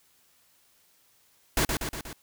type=noise with echo; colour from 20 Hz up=pink; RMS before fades=-24 dBFS; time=1.57-1.65 s; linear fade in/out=2 ms; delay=120 ms; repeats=4; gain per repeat=-4 dB; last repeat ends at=2.13 s; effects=white hiss -64 dBFS RMS until 2.22 s